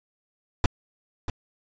brown noise with echo, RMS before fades -17 dBFS, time 0.64-0.66 s, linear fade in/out 2 ms, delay 640 ms, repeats 1, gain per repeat -11 dB, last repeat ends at 1.3 s, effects resampled to 16000 Hz

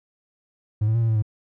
triangle tone with pitch steps, 106.4 / 110.8 / 116.2 / 113.9 / 110.9 / 107.1 Hz, G#2 / A2 / A#2 / A#2 / A2 / A2, +42 / +13 / -5 / -40 / +14 / -46 cents, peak -15 dBFS, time 0.81-1.224 s, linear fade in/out 10 ms, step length 69 ms, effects tanh soft clip ceiling -12 dBFS

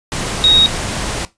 sine tone in noise, 3771 Hz, A#7, 19 cents sharp, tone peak -7 dBFS, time 0.44-0.66 s, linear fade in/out 0 ms, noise pink, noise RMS -21 dBFS, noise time 0.12-1.25 s, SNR +11 dB, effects noise-tail reverb RT60 0.2 s tail -17 dB re dry + resampled to 22050 Hz

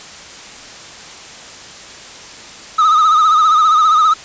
triangle tone with vibrato, 1260 Hz, D#6, 21 cents sharp, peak -6 dBFS, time 2.78-4.14 s, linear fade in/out 10 ms, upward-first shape triangle, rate 15 Hz, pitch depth 86 cents each way, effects white hiss -34 dBFS RMS until 4.24 s + resampled to 16000 Hz

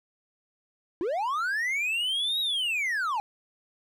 triangle linear two-way sweep, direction up then down, 312.8 to 3863 to 794 Hz, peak -24 dBFS, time 1.01-3.2 s, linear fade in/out 0 ms, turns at 2.4 s, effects none

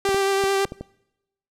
sawtooth tone with vibrato, 392 Hz, G4, in tune, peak -15 dBFS, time 0.05-0.65 s, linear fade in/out 2 ms, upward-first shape sine, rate 9.1 Hz, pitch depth 16 cents each way
clicks, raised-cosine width 2 ms, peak -18 dBFS, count 6, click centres 0.09 / 0.145 / 0.439 / 0.653 / 0.721 / 0.81 s
effects noise-tail reverb RT60 0.9 s tail -24 dB re dry + low-pass 11000 Hz 12 dB/octave

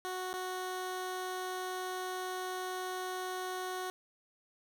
15% pulse tone with dropouts, 369 Hz, F#4, 5 cents flat, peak -30 dBFS, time 0.05-3.9 s, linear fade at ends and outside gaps 0 ms, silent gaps 0.33-0.338 s, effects none

